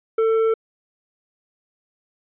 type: tone with hard clipping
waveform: sine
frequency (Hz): 446.9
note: A4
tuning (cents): +27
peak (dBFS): -17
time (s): 0.18-0.54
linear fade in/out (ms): 5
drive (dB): 6
effects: resampled to 8000 Hz